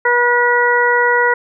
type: harmonic tone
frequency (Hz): 483.9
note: B4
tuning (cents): -35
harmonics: 1 / 2 / 3 / 4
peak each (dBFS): -16 / -16 / -16 / -16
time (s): 0.05-1.34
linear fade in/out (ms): 5
effects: none